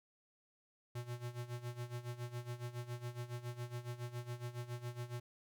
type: tone with tremolo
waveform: square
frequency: 121.1 Hz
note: B2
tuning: 34 cents flat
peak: -40 dBFS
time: 0.95-5.2 s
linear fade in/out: 5 ms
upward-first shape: sine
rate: 7.2 Hz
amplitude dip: 80%
effects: none